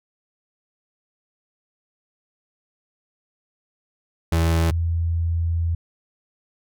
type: tone pair in turn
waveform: 35% pulse / sine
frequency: 82.41 / 83.71 Hz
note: E2 / E2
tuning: 0 / +27 cents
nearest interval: unison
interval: 27 cents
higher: second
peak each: -15 / -19 dBFS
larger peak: first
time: 4.32-4.71 / 4.71-5.75 s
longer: second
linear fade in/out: 5 ms
effects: none